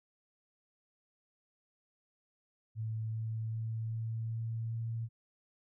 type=tone with pitch steps; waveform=sine; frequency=110.7 / 111.41 / 112.12 / 112.83 / 113.55 / 114.27 Hz; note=A2 / A2 / A2 / A2 / A#2 / A#2; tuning=+11 / +22 / +33 / +44 / -45 / -34 cents; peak=-34 dBFS; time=2.75-5.09 s; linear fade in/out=50 ms; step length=390 ms; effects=none